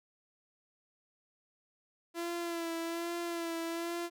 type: tone with vibrato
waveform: sawtooth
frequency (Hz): 337.3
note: E4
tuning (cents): +40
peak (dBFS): -31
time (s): 2.14-4.1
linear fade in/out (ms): 50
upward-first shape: sine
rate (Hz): 1.2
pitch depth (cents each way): 32
effects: none